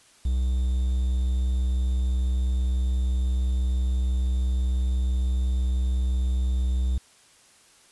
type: tone with quantisation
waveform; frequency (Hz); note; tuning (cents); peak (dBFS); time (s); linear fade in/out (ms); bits
triangle; 63; B1; +35; -19; 0.25-6.98; 5; 8
effects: white hiss -56 dBFS RMS until 7.91 s + resampled to 24000 Hz